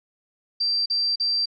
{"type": "tone bursts", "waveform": "sine", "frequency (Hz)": 4699, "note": "D8", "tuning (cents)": 0, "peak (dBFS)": -20, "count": 3, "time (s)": [0.6, 1.458], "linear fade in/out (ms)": 10, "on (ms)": 260, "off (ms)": 39, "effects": []}